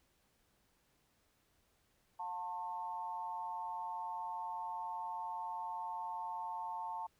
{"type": "tone with amplitude modulation", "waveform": "sine", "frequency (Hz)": 895, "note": "A5", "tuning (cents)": 29, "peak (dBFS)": -35, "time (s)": [2.19, 7.07], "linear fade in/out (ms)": 10, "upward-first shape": "sine", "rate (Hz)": 180, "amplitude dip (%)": 85, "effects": ["pink hiss -75 dBFS RMS until 7.19 s"]}